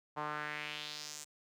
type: tone with band-pass filter sweep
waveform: sawtooth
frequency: 150 Hz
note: D3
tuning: 37 cents sharp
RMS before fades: -42 dBFS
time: 0.16-1.25 s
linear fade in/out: 20 ms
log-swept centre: 950 to 7900 Hz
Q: 2.5
effects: none